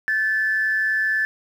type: tone pair together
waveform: sine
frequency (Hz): 1552.2 / 1744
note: G6 / A6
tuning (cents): -18 / -16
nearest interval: major second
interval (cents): 202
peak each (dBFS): -27 / -18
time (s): 0.08-1.25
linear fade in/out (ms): 0
effects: tanh soft clip ceiling -12 dBFS + 8-bit